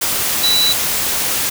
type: tone in noise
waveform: sine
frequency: 3949 Hz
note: B7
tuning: 1 cent flat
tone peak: -12 dBFS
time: 0.43-0.73 s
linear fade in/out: 10 ms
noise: white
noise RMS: -18 dBFS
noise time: 0.01-1.5 s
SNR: +3 dB
effects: none